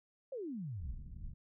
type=exponential sweep; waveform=sine; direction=down; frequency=565 to 54.7 Hz; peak=-39 dBFS; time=0.32-0.93 s; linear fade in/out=5 ms
type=low-pass noise; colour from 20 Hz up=pink; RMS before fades=-46 dBFS; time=0.8-1.34 s; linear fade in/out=5 ms; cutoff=160 Hz; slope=24 dB/octave
effects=none